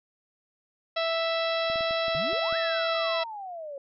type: harmonic tone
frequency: 659.3 Hz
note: E5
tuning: in tune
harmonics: 1 / 2 / 3 / 4 / 5 / 6 / 7 / 8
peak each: -27 / -33 / -36 / -36 / -37 / -35 / -45 / -41 dBFS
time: 0.96-3.24 s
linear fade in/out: 10 ms
type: clicks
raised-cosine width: 3 ms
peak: -31 dBFS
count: 8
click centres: 1.7 / 1.758 / 1.808 / 1.909 / 2.082 / 2.149 / 2.331 / 2.526 s
type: exponential two-way sweep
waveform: sine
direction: up then down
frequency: 128.6 to 1864.7 to 543 Hz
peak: -35 dBFS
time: 2.15-3.78 s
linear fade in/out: 2 ms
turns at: 2.57 s
effects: none